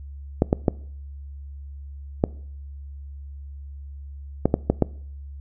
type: clicks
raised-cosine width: 2 ms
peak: -3 dBFS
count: 8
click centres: 0.421 / 0.529 / 0.682 / 2.239 / 4.456 / 4.541 / 4.7 / 4.823 s
effects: noise-tail reverb RT60 0.6 s tail -22 dB re dry + added 70 Hz sine -35 dBFS peak until 5.4 s